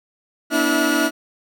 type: tone cluster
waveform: 40% pulse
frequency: 241.9 / 291.1 / 326 / 648 / 1442 Hz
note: B3 / D4 / E4 / E5 / F#6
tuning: -36 / -15 / -19 / -30 / -45 cents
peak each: -25 / -20 / -22 / -25 / -21 dBFS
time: 0.5-1.11 s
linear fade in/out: 50 ms
effects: none